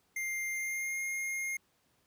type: tone with pitch glide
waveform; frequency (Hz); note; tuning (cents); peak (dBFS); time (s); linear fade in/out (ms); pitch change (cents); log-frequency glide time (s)
square; 2100 to 2133; C7 to C7; +6 to +33; -34; 0.16-1.57; 5; +27; 0.52-1
effects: pink hiss -72 dBFS RMS until 2.06 s + high-pass 80 Hz 12 dB/octave